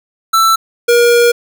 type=tone pair in turn; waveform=square; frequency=1330 / 475.8 Hz; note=E6 / A#4; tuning=+15 / +35 cents; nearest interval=octave + tritone; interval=1780 cents; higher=first; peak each=-8 / -7 dBFS; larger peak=second; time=0.33-0.56 / 0.88-1.32 s; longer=second; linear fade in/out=10 ms; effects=none